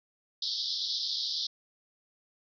white band-pass noise, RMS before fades -33 dBFS, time 0.42-1.47 s, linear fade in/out 5 ms, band 3400 to 5300 Hz, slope 96 dB/octave, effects none

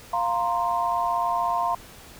sine chord, F suspended fourth, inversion none, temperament just, 698.5 / 931.3 / 1047.7 Hz, F5 / Bb5 / C6, 0 / -2 / +2 cents, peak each -26 dBFS, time 0.13-1.75 s, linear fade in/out 5 ms, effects pink hiss -46 dBFS RMS until 2.19 s

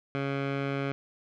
15% pulse tone with low-pass filter, 138.59 Hz, C#3, in tune, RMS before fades -31 dBFS, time 0.15-0.92 s, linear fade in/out 0 ms, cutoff 2400 Hz, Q 1.5, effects none

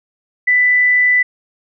sine tone, 1988 Hz, B6, 11 cents sharp, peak -9 dBFS, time 0.47-1.23 s, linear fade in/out 10 ms, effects none

